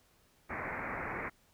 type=low-pass noise; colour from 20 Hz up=white; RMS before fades=-39 dBFS; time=0.49-1.3 s; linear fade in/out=20 ms; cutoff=2300 Hz; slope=96 dB/octave; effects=pink hiss -68 dBFS RMS until 1.53 s